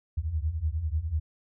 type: tone cluster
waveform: sine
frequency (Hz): 73.2 / 77.1 / 83.3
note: D2 / D#2 / E2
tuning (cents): -5 / -15 / +19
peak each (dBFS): -31 / -36 / -29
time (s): 0.17-1.2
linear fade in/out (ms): 10
effects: none